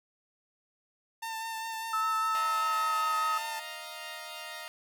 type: tone with vibrato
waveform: sawtooth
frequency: 898 Hz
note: A5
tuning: 35 cents sharp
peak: -31 dBFS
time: 1.22-3.6 s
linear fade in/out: 10 ms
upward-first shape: sine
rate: 5 Hz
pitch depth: 18 cents each way
type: tone with pitch glide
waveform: sine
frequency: 1300 to 1270.3 Hz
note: E6 to D#6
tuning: -24 to +36 cents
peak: -27 dBFS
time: 1.93-3.38 s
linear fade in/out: 5 ms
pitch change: -40 cents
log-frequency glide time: 2.4-3.09 s
type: chord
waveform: 10% pulse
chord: Eb suspended second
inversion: none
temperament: equal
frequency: 622.3 / 698.5 / 932.3 Hz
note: Eb5 / F5 / Bb5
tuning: 0 / 0 / 0 cents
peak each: -36 dBFS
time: 2.35-4.68 s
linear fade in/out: 0 ms
effects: none